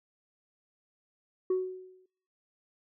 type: tone with exponential decay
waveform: sine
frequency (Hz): 371.3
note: F#4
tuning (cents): +6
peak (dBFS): -21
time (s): 1.5-2.06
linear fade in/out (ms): 5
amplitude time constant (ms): 120
effects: noise-tail reverb RT60 0.6 s tail -24 dB re dry + tanh soft clip ceiling -23 dBFS